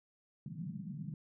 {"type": "band-pass noise", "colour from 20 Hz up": "white", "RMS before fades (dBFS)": -43, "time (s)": [0.46, 1.14], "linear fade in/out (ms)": 2, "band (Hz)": [140, 200], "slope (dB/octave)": 48, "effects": []}